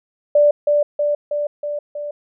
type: tone with echo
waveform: sine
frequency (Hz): 587.3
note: D5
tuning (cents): 0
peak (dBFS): -9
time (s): 0.35-0.51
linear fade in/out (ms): 5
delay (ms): 320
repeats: 5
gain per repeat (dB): -3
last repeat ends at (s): 2.11
effects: none